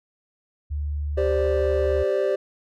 sine tone, 73.42 Hz, D2, in tune, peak -24 dBFS, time 0.7-2.04 s, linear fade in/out 20 ms
triangle chord, G suspended fourth, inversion none, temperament equal, 392 / 523.3 / 587.3 Hz, G4 / C5 / D5, 0 / 0 / 0 cents, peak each -21 / -23 / -22 dBFS, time 1.17-2.36 s, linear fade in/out 10 ms
effects tanh soft clip ceiling -10 dBFS

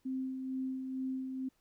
sine tone with tremolo, 261.6 Hz, C4, in tune, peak -33 dBFS, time 0.05-1.49 s, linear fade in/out 10 ms, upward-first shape sine, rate 2.2 Hz, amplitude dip 40%, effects pink hiss -75 dBFS RMS until 1.6 s

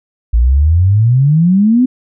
sine exponential sweep, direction up, 54.8 to 261.6 Hz, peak -6 dBFS, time 0.33-1.86 s, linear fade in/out 10 ms, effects none

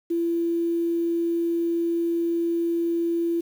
sine tone, 337.7 Hz, E4, 42 cents sharp, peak -21 dBFS, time 0.1-3.41 s, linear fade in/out 10 ms, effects 8-bit

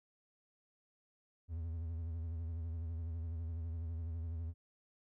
triangle tone with vibrato, 82.41 Hz, E2, in tune, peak -36 dBFS, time 1.48-4.54 s, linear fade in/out 50 ms, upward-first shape sine, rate 12 Hz, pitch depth 68 cents each way, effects none

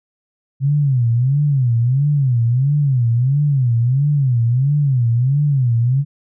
sine tone with vibrato, 130.81 Hz, C3, in tune, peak -12 dBFS, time 0.6-6.05 s, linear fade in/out 50 ms, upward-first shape sine, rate 1.5 Hz, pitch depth 210 cents each way, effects none

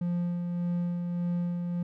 triangle tone with tremolo, 174.61 Hz, F3, in tune, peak -24 dBFS, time 0.01-1.83 s, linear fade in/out 5 ms, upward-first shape sine, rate 1.7 Hz, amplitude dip 35%, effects none

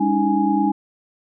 sine tone cluster, 202.5 / 285.1 / 314.5 / 831 Hz, G#3 / C#4 / D#4 / G#5, -43 / +49 / +19 / +1 cents, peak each -21 dBFS, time 0-0.72 s, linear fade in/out 10 ms, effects none

